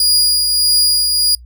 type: tone with tremolo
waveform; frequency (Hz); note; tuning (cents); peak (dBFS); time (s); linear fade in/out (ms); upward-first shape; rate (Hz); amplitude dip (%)
sawtooth; 4874; D#8; -37; -6; 0-1.35; 2; triangle; 1.6; 40
effects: noise-tail reverb RT60 0.1 s tail -24 dB re dry + added 60 Hz sine -35 dBFS peak until 1.45 s